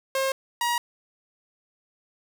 sawtooth tone pair in turn, 535 / 953.3 Hz, C5 / A#5, +38 / +39 cents, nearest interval minor seventh, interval 1001 cents, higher second, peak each -19 dBFS, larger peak neither, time 0.15-0.32 / 0.61-0.78 s, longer neither, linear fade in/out 2 ms, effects none

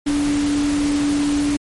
sine tone in noise, 289.4 Hz, D4, 25 cents flat, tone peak -16 dBFS, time 0.06-1.57 s, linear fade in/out 10 ms, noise pink, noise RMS -28 dBFS, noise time 0.06-1.57 s, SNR +9 dB, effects MP3 48 kbps

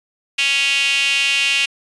sawtooth tone with high-pass filter, 277.2 Hz, C#4, in tune, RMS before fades -17 dBFS, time 0.38-1.66 s, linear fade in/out 10 ms, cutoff 2700 Hz, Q 6, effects resampled to 22050 Hz

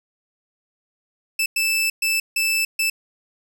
sawtooth tone bursts at uneven times, 2637 Hz, E7, in tune, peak -15 dBFS, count 5, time 1.39-1.46 / 1.56-1.9 / 2.02-2.2 / 2.36-2.65 / 2.79-2.9 s, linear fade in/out 5 ms, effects none

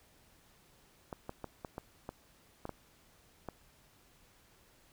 clicks, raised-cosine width 1 ms, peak -26 dBFS, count 9, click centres 1.128 / 1.294 / 1.443 / 1.648 / 1.781 / 2.091 / 2.654 / 2.693 / 3.487 s, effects pink hiss -65 dBFS RMS until 4.92 s

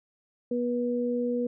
sine tone pair together, 242.8 / 485.6 Hz, B3 / B4, -29 / -29 cents, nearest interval octave, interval 1200 cents, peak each -28 dBFS, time 0.51-1.47 s, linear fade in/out 5 ms, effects none

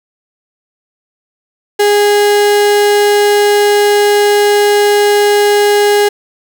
35% pulse tone, 411.8 Hz, G#4, 15 cents flat, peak -5 dBFS, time 1.79-6.09 s, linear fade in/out 10 ms, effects none

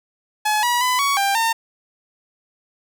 sawtooth tone with pitch steps, 850 / 967 / 1003 / 1121 / 793 / 909 Hz, G#5 / B5 / B5 / C#6 / G5 / A#5, +40 / -37 / +26 / +19 / +20 / -44 cents, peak -13 dBFS, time 0.45-1.53 s, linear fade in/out 10 ms, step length 180 ms, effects none

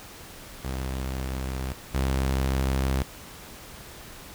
sawtooth tone pair in turn, 65.41 / 66.32 Hz, C2 / C2, 0 / +24 cents, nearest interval unison, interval 24 cents, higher second, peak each -25 / -19 dBFS, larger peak second, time 0.64-1.73 / 1.94-3.03 s, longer neither, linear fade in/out 10 ms, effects pink hiss -44 dBFS RMS until 4.34 s

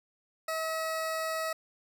20% pulse tone, 642 Hz, E5, 46 cents flat, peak -26 dBFS, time 0.48-1.53 s, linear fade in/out 5 ms, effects none

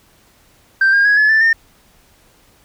sine tone with pitch steps, 1568 / 1614.9 / 1663.2 / 1712.9 / 1764.1 / 1816.8 Hz, G6 / G#6 / G#6 / A6 / A6 / A#6, 0 / -49 / +2 / -47 / +4 / -45 cents, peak -7 dBFS, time 0.81-1.53 s, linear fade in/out 5 ms, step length 120 ms, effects tanh soft clip ceiling -7 dBFS + pink hiss -52 dBFS RMS until 2.64 s

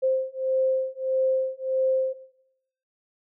sine beating tone pair, 523.3 / 524.9 Hz, C5 / C5, 0 / +5 cents, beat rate 1.6 Hz, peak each -25 dBFS, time 0.02-2.14 s, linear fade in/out 20 ms, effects noise-tail reverb RT60 0.8 s tail -17 dB re dry

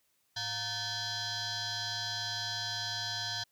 sine tone with frequency modulation, 108.5 Hz, A2, 24 cents flat, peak -32 dBFS, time 0.36-3.44 s, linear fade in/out 10 ms, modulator 818 Hz, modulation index 6.3, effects tanh soft clip ceiling -30 dBFS + white hiss -74 dBFS RMS until 3.51 s

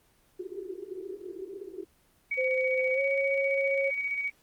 white band-pass noise, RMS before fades -40 dBFS, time 0.39-1.85 s, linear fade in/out 5 ms, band 350 to 400 Hz, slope 96 dB/octave
sine tone with tremolo, 2256 Hz, C#7, 30 cents sharp, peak -27 dBFS, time 2.31-4.3 s, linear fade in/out 5 ms, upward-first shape square, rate 15 Hz, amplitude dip 40%
sine tone with pitch glide, 518 to 547.9 Hz, C5 to C#5, -17 to -20 cents, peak -26 dBFS, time 2.37-3.91 s, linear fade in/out 20 ms, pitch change +97 cents, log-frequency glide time 2.94-3 s
effects pink hiss -65 dBFS RMS until 4.42 s + Opus 24 kbps

